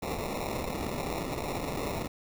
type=noise with sample-and-hold; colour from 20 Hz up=white; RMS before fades=-34 dBFS; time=0.02-2.08 s; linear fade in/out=10 ms; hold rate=1575 Hz; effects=none